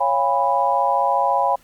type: chord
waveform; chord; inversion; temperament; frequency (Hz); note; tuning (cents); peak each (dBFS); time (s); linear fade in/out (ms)
sine; C# dominant seventh; none; equal with one note detuned; 554.4 / 698.5 / 813 / 987.8; C#5 / E#5 / G#5 / B5; 0 / 0 / -37 / 0; -23 / -23 / -20 / -20; 0-1.56; 10
effects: pink hiss -54 dBFS RMS until 1.63 s + Opus 24 kbps